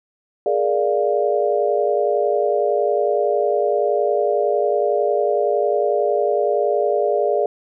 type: chord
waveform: sine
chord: Bb dominant seventh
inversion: third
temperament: equal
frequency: 415.3 / 466.2 / 587.3 / 698.5 Hz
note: Ab4 / Bb4 / D5 / F5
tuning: 0 / 0 / 0 / 0 cents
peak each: -20 / -23 / -20 / -23 dBFS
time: 0.46-7.46 s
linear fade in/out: 2 ms
effects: none